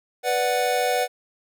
square chord, B minor, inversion none, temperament equal, 493.9 / 587.3 / 740 Hz, B4 / D5 / F#5, 0 / 0 / 0 cents, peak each -25 / -28 / -24 dBFS, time 0.23-1.08 s, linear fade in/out 50 ms, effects none

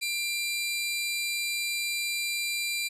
sawtooth tone pair together, 2377 / 3998 Hz, D7 / B7, +20 / +20 cents, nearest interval major sixth, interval 900 cents, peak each -26 / -31 dBFS, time 0.01-2.89 s, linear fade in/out 20 ms, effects resampled to 32000 Hz

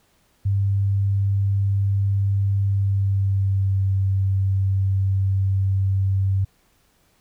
sine tone with pitch glide, 99 to 96.68 Hz, G2 to G2, +18 to -23 cents, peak -17 dBFS, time 0.45-6.45 s, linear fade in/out 10 ms, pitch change -41 cents, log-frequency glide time 2.66-3.86 s, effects pink hiss -62 dBFS RMS until 7.2 s

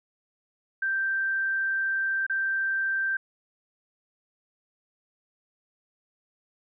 sine tone with dropouts, 1568 Hz, G6, in tune, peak -24 dBFS, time 0.82-3.17 s, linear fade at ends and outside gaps 5 ms, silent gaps 2.266-2.297 s, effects none

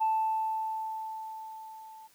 sine tone with level ramp, 880 Hz, A5, in tune, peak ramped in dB -22 to -47 dBFS, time 0-2.08 s, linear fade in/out 20 ms, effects tanh soft clip ceiling -21 dBFS + white hiss -63 dBFS RMS until 2.14 s

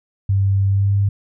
sine tone with pitch glide, 98 to 100.12 Hz, G2 to G2, 0 to +37 cents, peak -13 dBFS, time 0.29-1.09 s, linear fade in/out 5 ms, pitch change +37 cents, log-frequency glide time 0.69-0.93 s, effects none

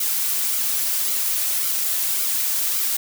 blue noise with flanger, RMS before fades -22 dBFS, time 0-2.97 s, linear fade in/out 5 ms, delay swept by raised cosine 1.1 to 3.8 ms, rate 1.8 Hz, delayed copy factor -0.5, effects none

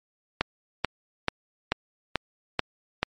click train, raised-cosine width 0.3 ms, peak -6 dBFS, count 7, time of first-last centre 0.41-3.03 s, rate 2.29 Hz, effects MP3 48 kbps

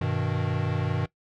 square chord, G augmented, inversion none, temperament equal, 98 / 123.47 / 155.56 Hz, G2 / B2 / D#3, 0 / 0 / 0 cents, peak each -30 dBFS, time 0.01-1.06 s, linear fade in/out 5 ms, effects noise-tail reverb RT60 0.1 s tail -19 dB re dry + low-pass 3000 Hz 12 dB/octave

